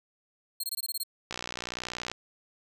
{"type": "tone bursts", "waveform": "15% pulse", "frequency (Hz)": 4243, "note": "C8", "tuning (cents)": 23, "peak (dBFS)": -24, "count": 8, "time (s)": [0.6, 1.035], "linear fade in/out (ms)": 5, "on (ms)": 36, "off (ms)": 21}
{"type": "click train", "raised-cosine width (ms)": 0.2, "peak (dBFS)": -17, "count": 50, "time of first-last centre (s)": [1.31, 2.116], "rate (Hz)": 60.8}
{"effects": []}